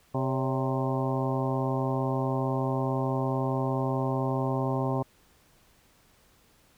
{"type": "harmonic tone with a mistuned harmonic", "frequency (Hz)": 131.1, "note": "C3", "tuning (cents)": 4, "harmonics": [1, 2, 3, 4, 5, 6, 7, 8], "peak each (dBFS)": [-29, -32, -34, -35, -36, -37, -37, -38], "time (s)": [0.14, 5.03], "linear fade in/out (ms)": 10, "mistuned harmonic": 4, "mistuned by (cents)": 85, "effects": ["pink hiss -62 dBFS RMS until 6.77 s"]}